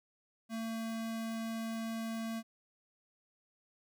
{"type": "tone", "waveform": "square", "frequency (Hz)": 225.6, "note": "A3", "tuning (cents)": 44, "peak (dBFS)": -37, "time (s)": [0.49, 2.43], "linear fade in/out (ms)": 50, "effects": []}